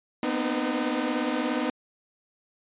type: tone cluster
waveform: sawtooth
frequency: 237.2 / 254.3 / 306.3 / 498.6 Hz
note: A#3 / C4 / D#4 / B4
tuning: +30 / -49 / -27 / +16 cents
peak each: -29 / -25 / -25 / -33 dBFS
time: 0.23-1.7 s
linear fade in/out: 2 ms
effects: resampled to 8000 Hz